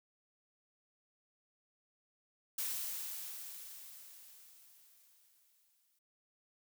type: noise with exponential decay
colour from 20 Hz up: blue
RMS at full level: -37 dBFS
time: 2.58-5.99 s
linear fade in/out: 5 ms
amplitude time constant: 740 ms
effects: none